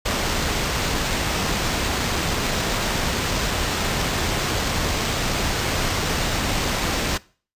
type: noise with sample-and-hold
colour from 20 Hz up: pink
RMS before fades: -23 dBFS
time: 0.05-7.18 s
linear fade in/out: 10 ms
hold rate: 11025 Hz
effects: noise-tail reverb RT60 0.4 s tail -21 dB re dry + resampled to 32000 Hz